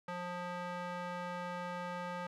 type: tone with band-pass filter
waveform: square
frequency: 177.4 Hz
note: F3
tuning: 27 cents sharp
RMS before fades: -41 dBFS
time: 0.08-2.27 s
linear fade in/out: 5 ms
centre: 1100 Hz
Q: 1
effects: none